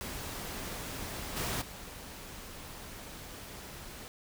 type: noise with level steps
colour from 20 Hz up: pink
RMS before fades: -40 / -34 / -46 dBFS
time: 0.01-4.08 s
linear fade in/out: 0 ms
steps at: 1.36 / 1.61 s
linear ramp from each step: 10 ms
effects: none